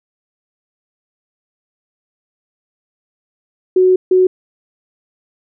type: tone bursts at uneven times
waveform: sine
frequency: 370 Hz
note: F#4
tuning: in tune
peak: -7 dBFS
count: 2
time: 3.76-3.96 / 4.11-4.27 s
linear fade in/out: 5 ms
effects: none